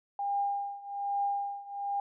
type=tone with tremolo; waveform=sine; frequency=804 Hz; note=G5; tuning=44 cents sharp; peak=-26 dBFS; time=0.19-2 s; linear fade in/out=2 ms; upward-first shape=triangle; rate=1.2 Hz; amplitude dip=90%; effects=none